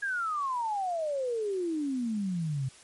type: exponential sweep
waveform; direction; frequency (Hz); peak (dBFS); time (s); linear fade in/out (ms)
sine; down; 1661.2 to 127.4; -28; 0.02-2.69; 10
effects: white hiss -54 dBFS RMS until 2.83 s + MP3 48 kbps